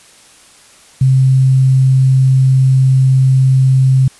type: tone with quantisation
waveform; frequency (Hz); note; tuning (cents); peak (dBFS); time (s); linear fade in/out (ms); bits
sine; 131.7; C3; +12; -6; 1.01-4.08; 5; 6
effects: white hiss -43 dBFS RMS until 4.19 s + resampled to 24000 Hz